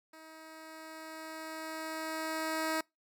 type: tone with level ramp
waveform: 10% pulse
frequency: 317.9 Hz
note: D#4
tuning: 37 cents sharp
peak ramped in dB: -43 to -22 dBFS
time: 0.13-2.81 s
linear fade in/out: 5 ms
effects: noise-tail reverb RT60 0.2 s tail -26 dB re dry